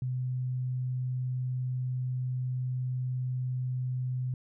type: tone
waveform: sine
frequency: 127.1 Hz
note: C3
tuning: 50 cents flat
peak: -29 dBFS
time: 0.02-4.34 s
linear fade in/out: 2 ms
effects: none